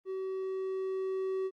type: tone with level ramp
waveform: triangle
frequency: 380 Hz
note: F#4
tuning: 46 cents sharp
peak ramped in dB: -32 to -28 dBFS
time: 0.05-1.51 s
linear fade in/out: 50 ms
effects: Opus 32 kbps